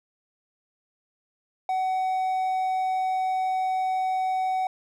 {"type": "tone", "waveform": "triangle", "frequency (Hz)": 751, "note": "F#5", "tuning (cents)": 26, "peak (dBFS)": -21, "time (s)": [1.69, 4.67], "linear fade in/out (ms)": 2, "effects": []}